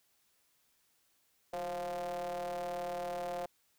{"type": "ring-modulated tone", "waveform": "square", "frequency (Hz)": 85.4, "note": "F2", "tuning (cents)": -38, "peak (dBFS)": -34, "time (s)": [1.53, 3.46], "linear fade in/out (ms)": 5, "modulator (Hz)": 617, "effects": ["white hiss -73 dBFS RMS until 3.78 s"]}